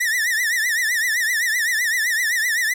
45% pulse tone with vibrato, 1864.7 Hz, A#6, in tune, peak -18 dBFS, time 0-2.74 s, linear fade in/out 10 ms, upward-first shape triangle, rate 7.8 Hz, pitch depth 160 cents each way, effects none

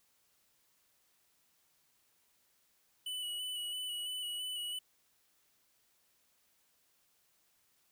square tone with vibrato, 2960 Hz, F#7, in tune, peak -38 dBFS, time 3.06-4.79 s, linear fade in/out 5 ms, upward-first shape square, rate 3 Hz, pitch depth 20 cents each way, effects white hiss -73 dBFS RMS until 7.91 s

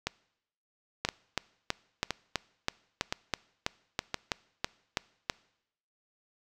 two click trains, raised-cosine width 0.2 ms, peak -10 / -12 dBFS, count 14 / 5, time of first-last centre 1.05-5.298 / 0.07-4.143 s, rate 3.06 / 0.982 Hz, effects noise-tail reverb RT60 0.8 s tail -23 dB re dry

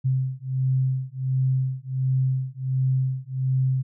sine beating tone pair, 130.3 / 131.7 Hz, C3 / C3, -7 / +12 cents, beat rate 1.4 Hz, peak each -24 dBFS, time 0.04-3.83 s, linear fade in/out 20 ms, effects none

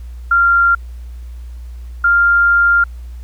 sine tone pair in turn, 1387 / 1396.6 Hz, F6 / F6, -12 / 0 cents, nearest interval unison, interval 12 cents, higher second, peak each -8 dBFS, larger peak neither, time 0.31-0.75 / 2.04-2.84 s, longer second, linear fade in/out 5 ms, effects added 60 Hz sine -27 dBFS peak until 3.23 s + pink hiss -52 dBFS RMS until 3.23 s

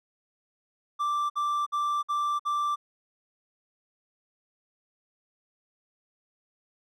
triangle tone bursts, 1174.7 Hz, D6, in tune, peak -23 dBFS, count 5, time 0.99-2.76 s, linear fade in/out 20 ms, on 310 ms, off 55 ms, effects none

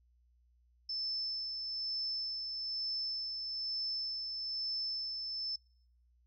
sine tone with tremolo, 5274 Hz, E8, in tune, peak -34 dBFS, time 0.89-5.56 s, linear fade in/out 5 ms, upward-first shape sine, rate 1.1 Hz, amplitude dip 35%, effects noise-tail reverb RT60 0.7 s tail -26 dB re dry + added 60 Hz sine -66 dBFS peak until 6.26 s

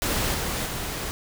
pink noise with level steps, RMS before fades -25 / -28 / -31 dBFS, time 0.02-1.11 s, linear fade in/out 0 ms, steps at 0.34 / 0.66 s, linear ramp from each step 2 ms, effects none

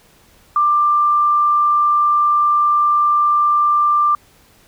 sine tone, 1185 Hz, D6, 15 cents sharp, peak -11 dBFS, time 0.56-4.15 s, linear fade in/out 2 ms, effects pink hiss -51 dBFS RMS until 4.67 s

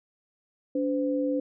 sine tone pair together, 286.8 / 511 Hz, D4 / C5, -41 / -41 cents, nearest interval minor seventh, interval 1000 cents, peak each -26 / -28 dBFS, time 0.75-1.4 s, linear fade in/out 5 ms, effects none

